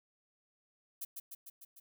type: noise with echo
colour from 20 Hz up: violet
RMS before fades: -40 dBFS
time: 1.01-1.05 s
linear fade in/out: 10 ms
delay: 150 ms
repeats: 5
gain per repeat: -3 dB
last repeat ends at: 1.8 s
effects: none